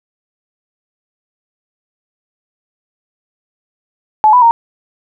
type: tone with pitch steps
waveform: sine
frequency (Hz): 860 / 990 / 928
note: A5 / B5 / A#5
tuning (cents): -40 / +4 / -8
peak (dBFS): -4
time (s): 4.24-4.51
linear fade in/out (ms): 0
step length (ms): 90
effects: none